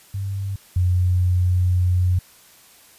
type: tone pair in turn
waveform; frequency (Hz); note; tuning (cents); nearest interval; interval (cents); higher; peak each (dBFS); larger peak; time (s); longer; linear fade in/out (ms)
sine; 98 / 90.2; G2 / F#2; 0 / -44; minor second; 144; first; -23 / -15; second; 0.14-0.56 / 0.76-2.19; second; 5
effects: white hiss -50 dBFS RMS until 2.98 s + resampled to 32000 Hz